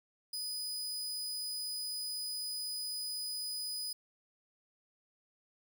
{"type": "tone", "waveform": "sawtooth", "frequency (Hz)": 4978, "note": "D#8", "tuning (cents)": 0, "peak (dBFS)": -34, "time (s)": [0.33, 3.93], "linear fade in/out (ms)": 5, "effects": []}